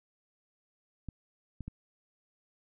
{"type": "clicks", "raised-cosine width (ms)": 5, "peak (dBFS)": -27, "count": 3, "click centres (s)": [1.087, 1.607, 1.68], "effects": []}